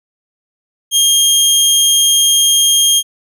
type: tone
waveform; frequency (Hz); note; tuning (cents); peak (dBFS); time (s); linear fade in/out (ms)
20% pulse; 3225; G7; +48; -3; 0.91-3.03; 50
effects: none